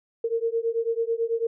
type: beating tone pair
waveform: sine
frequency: 454.8 / 463.9 Hz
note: A#4 / A#4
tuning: -43 / -8 cents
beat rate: 9.1 Hz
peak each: -26 dBFS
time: 0.24-1.47 s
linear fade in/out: 5 ms
effects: none